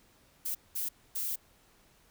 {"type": "noise bursts at uneven times", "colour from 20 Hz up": "violet", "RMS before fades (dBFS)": -34, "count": 3, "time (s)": [[0.45, 0.55], [0.75, 0.89], [1.15, 1.36]], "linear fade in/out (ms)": 10, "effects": ["pink hiss -64 dBFS RMS until 2.1 s"]}